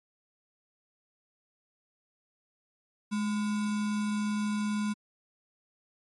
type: tone with sample-and-hold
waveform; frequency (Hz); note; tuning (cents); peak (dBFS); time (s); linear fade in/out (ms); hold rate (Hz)
sine; 210; G#3; +19; -27; 3.11-4.94; 20; 1225
effects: MP3 48 kbps